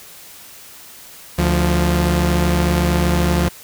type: tone pair together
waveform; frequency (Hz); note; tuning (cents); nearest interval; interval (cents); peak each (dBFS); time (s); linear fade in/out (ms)
sawtooth; 73.2 / 174.61; D2 / F3; -5 / 0; octave + minor third; 1505; -13; 1.38-3.49; 10
effects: white hiss -40 dBFS RMS until 3.63 s